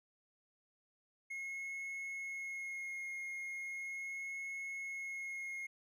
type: tone with vibrato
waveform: triangle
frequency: 2161 Hz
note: C#7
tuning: 45 cents flat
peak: -39 dBFS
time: 1.3-5.67 s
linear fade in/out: 10 ms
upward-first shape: sine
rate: 0.38 Hz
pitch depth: 13 cents each way
effects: none